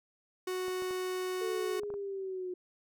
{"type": "tone", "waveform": "45% pulse", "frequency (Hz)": 369, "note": "F#4", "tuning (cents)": -5, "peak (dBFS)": -33, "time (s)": [0.47, 1.8], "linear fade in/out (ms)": 5}
{"type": "clicks", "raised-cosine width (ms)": 1, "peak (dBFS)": -33, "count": 6, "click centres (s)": [0.682, 0.822, 0.909, 1.834, 1.903, 1.94]}
{"type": "linear sweep", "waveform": "sine", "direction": "down", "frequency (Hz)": [445.9, 360], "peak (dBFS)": -35, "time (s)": [1.41, 2.54], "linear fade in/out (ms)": 5}
{"effects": []}